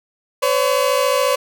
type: tone pair together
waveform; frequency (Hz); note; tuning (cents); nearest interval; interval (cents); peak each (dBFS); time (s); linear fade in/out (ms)
30% pulse; 511 / 565.1; C5 / C#5; -41 / +33; major second; 174; -15; 0.42-1.36; 10
effects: none